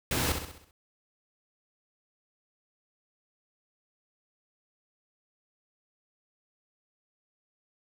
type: noise with echo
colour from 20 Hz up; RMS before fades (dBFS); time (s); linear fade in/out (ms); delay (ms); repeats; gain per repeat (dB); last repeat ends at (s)
pink; -29; 0.11-0.32; 2; 65; 6; -6; 0.71
effects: none